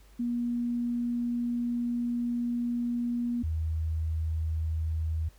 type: tone pair in turn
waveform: sine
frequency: 239.5 / 79.92 Hz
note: A#3 / D#2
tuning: +47 / +47 cents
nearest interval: octave + perfect fifth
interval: 1900 cents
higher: first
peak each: -27 dBFS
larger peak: neither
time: 0.19-3.43 / 3.43-5.29 s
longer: first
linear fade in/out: 10 ms
effects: added 50 Hz sine -54 dBFS peak until 5.38 s + pink hiss -62 dBFS RMS until 5.38 s